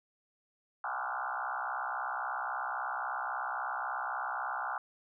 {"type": "tone with frequency modulation", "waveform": "sine", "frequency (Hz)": 1108.7, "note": "C#6", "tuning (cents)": 0, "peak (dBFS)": -33, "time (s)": [0.84, 4.78], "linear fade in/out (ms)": 2, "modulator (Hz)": 63.7, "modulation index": 5.9, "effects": []}